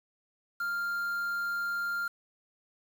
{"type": "tone with quantisation", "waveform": "triangle", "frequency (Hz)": 1396.9, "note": "F6", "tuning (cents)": 0, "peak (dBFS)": -28, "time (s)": [0.6, 2.08], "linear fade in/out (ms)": 5, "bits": 8, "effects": []}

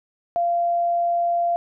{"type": "tone", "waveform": "sine", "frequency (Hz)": 690, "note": "F5", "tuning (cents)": -21, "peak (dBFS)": -18, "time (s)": [0.36, 1.56], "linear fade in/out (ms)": 0, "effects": []}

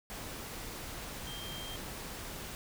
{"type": "tone in noise", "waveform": "sine", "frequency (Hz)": 3178, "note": "G7", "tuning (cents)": 23, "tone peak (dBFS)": -44, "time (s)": [1.27, 1.76], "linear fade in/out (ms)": 0, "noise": "pink", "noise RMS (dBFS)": -43, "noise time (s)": [0.1, 2.55], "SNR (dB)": -4, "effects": []}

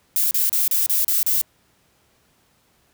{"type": "noise bursts", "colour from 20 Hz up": "violet", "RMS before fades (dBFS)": -19, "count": 7, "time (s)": [0.16, 1.414], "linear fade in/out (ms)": 0, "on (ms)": 150, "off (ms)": 34, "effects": ["pink hiss -61 dBFS RMS until 2.93 s", "high-pass 60 Hz 12 dB/octave"]}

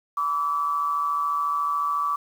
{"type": "tone with amplitude modulation", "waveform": "sine", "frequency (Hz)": 1151, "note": "D6", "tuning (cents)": -35, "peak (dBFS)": -19, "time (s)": [0.17, 2.16], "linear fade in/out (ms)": 5, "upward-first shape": "sine", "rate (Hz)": 154, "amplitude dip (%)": 60, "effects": ["8-bit"]}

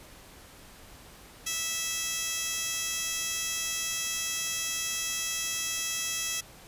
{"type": "tone with high-pass filter", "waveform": "15% pulse", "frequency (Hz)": 655, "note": "E5", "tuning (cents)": -11, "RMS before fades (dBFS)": -32, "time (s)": [1.46, 6.41], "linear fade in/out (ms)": 10, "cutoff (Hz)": 4200, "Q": 1.3, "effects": ["pink hiss -51 dBFS RMS until 6.67 s", "resampled to 32000 Hz"]}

